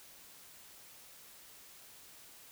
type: silence
effects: white hiss -56 dBFS RMS until 2.51 s